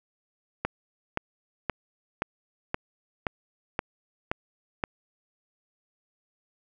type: click train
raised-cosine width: 0.5 ms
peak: -11 dBFS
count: 9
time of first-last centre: 0.65-4.838 s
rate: 1.91 Hz
effects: none